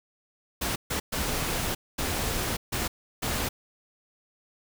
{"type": "noise bursts at uneven times", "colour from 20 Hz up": "pink", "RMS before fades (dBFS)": -29, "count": 6, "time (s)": [[0.61, 0.76], [0.9, 1], [1.12, 1.75], [1.98, 2.57], [2.72, 2.88], [3.22, 3.49]], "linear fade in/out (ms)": 10, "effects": []}